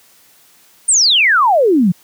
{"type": "exponential sweep", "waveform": "sine", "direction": "down", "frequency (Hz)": [9150, 164], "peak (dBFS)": -8, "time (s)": [0.88, 1.92], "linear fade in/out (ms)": 10, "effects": ["white hiss -49 dBFS RMS until 2.03 s", "high-pass 100 Hz 12 dB/octave"]}